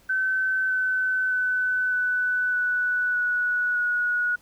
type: tone with pitch steps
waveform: sine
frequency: 1530 / 1517.7 / 1505.5 / 1493.3 / 1481.3 / 1469.4 / 1457.5 Hz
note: G6 / F#6 / F#6 / F#6 / F#6 / F#6 / F#6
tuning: -42 / +44 / +30 / +16 / +2 / -12 / -26 cents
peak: -21 dBFS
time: 0.09-4.36 s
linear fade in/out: 10 ms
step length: 610 ms
effects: pink hiss -58 dBFS RMS until 4.41 s